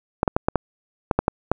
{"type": "clicks", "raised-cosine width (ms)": 1, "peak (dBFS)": -3, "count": 9, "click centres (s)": [0.231, 0.278, 0.365, 0.485, 0.557, 1.112, 1.19, 1.281, 1.516], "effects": []}